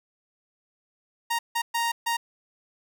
sawtooth tone bursts at uneven times, 932.3 Hz, A#5, in tune, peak -20 dBFS, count 4, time 1.3-1.39 / 1.55-1.62 / 1.74-1.92 / 2.06-2.17 s, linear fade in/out 10 ms, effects none

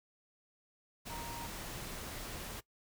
sine tone in noise, 935 Hz, A#5, 5 cents sharp, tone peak -45 dBFS, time 1.09-1.48 s, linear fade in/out 20 ms, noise pink, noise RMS -44 dBFS, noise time 1.05-2.61 s, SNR -4 dB, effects noise-tail reverb RT60 0.1 s tail -20 dB re dry

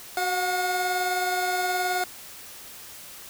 25% pulse tone pair together, 370 / 721 Hz, F#4 / F#5, 0 / -45 cents, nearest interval octave, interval 1155 cents, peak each -27 / -21 dBFS, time 0.17-2.04 s, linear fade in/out 2 ms, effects white hiss -43 dBFS RMS until 3.29 s

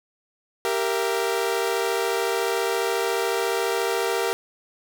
sawtooth chord, E diminished, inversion first, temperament equal with one note detuned, 392 / 466.2 / 670.8 Hz, G4 / Bb4 / E5, 0 / 0 / +30 cents, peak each -22 / -21 / -27 dBFS, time 0.65-4.33 s, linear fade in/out 0 ms, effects none

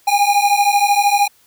square beating tone pair, 806 / 819 Hz, G5 / G#5, +48 / -24 cents, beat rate 13 Hz, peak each -16 / -15 dBFS, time 0.07-1.28 s, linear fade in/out 10 ms, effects white hiss -54 dBFS RMS until 1.46 s

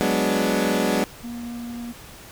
20% pulse chord, G# half-diminished seventh, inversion third, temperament equal, 185 / 207.7 / 246.9 / 293.7 Hz, F#3 / G#3 / B3 / D4, 0 / 0 / 0 / 0 cents, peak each -21 / -19 / -20 / -21 dBFS, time 0.01-1.04 s, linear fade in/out 0 ms
triangle tone, 237.5 Hz, A#3, 33 cents sharp, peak -28 dBFS, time 1.23-1.93 s, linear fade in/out 20 ms
effects pink hiss -43 dBFS RMS until 2.31 s

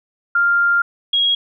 sine tone pair in turn, 1396.9 / 3295 Hz, F6 / G#7, 0 / -14 cents, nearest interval octave + minor third, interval 1486 cents, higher second, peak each -12 / -13 dBFS, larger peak first, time 0.35-0.82 / 1.13-1.35 s, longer first, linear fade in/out 5 ms, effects none

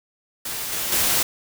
white noise with level steps, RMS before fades -29 / -26 / -20 dBFS, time 0.45-1.23 s, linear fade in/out 5 ms, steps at 0.72 / 0.92 s, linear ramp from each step 2 ms, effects none

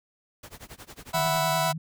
pink noise with tremolo, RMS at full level -42 dBFS, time 0.43-1.39 s, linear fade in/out 5 ms, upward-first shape sine, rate 11 Hz, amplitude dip 95%
sawtooth chord, E suspended second, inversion none, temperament just, 659.3 / 741.7 / 988.9 Hz, E5 / F#5 / B5, 0 / +4 / +2 cents, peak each -23 / -25 / -23 dBFS, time 1.13-1.73 s, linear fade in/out 20 ms
sine tone with vibrato, 155.56 Hz, D#3, in tune, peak -31 dBFS, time 1.14-1.78 s, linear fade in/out 5 ms, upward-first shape sine, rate 10 Hz, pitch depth 79 cents each way
effects none

